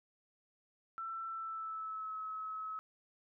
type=tone with pitch glide; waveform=sine; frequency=1337 to 1287.7 Hz; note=E6 to E6; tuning=+24 to -41 cents; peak=-39 dBFS; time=0.98-2.79 s; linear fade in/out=0 ms; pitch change=-65 cents; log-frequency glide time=1.28-2.16 s; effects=none